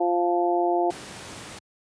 harmonic tone, 174.61 Hz, F3, in tune, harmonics 2 / 3 / 4 / 5, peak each -23 / -32 / -23 / -30 dBFS, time 0-0.91 s, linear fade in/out 10 ms
pink noise, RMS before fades -39 dBFS, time 0.9-1.59 s, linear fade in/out 5 ms
effects high-pass 100 Hz 12 dB/octave + resampled to 22050 Hz

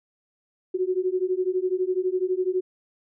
sine beating tone pair, 363.3 / 375.3 Hz, F#4 / F#4, -32 / +25 cents, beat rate 12 Hz, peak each -25 dBFS, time 0.74-2.61 s, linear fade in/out 10 ms, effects none

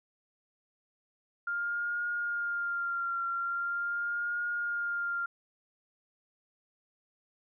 sine tone with vibrato, 1400 Hz, F6, 4 cents sharp, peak -30 dBFS, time 1.47-5.26 s, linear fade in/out 5 ms, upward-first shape triangle, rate 0.42 Hz, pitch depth 34 cents each way, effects none

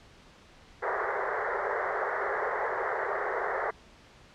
pink band-pass noise, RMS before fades -31 dBFS, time 0.82-3.71 s, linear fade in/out 10 ms, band 380 to 2000 Hz, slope 96 dB/octave, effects pink hiss -55 dBFS RMS until 4.34 s + low-pass 5000 Hz 12 dB/octave

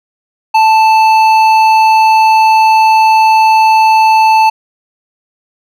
sine tone with hard clipping, 880 Hz, A5, in tune, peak -6 dBFS, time 0.54-4.5 s, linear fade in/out 10 ms, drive 9 dB, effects none

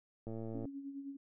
click train, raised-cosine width 2 ms, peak -31 dBFS, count 44, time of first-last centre 0.27-0.654 s, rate 112 Hz
sine tone with tremolo, 277.2 Hz, C#4, in tune, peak -40 dBFS, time 0.54-1.17 s, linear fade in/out 10 ms, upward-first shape sine, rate 9.6 Hz, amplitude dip 55%
effects none

